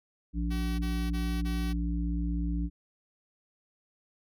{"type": "harmonic tone", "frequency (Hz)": 58.1, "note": "A#1", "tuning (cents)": -5, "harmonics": [1, 3, 5], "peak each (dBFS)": [-29, -34, -36], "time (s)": [0.33, 2.7], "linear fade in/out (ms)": 50}
{"type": "tone bursts", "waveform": "5% pulse", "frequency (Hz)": 380.4, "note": "F#4", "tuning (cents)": 48, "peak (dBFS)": -30, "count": 4, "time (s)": [0.5, 1.735], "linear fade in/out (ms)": 20, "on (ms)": 290, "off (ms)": 25}
{"effects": []}